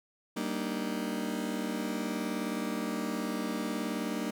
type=chord; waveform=35% pulse; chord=Eb major seventh; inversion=first; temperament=just; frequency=194.45 / 233.3 / 291.7 / 311.1 Hz; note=G3 / Bb3 / D4 / Eb4; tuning=-14 / +2 / -12 / 0 cents; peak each=-36 / -34 / -37 / -37 dBFS; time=0.36-4.31 s; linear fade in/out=10 ms; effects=none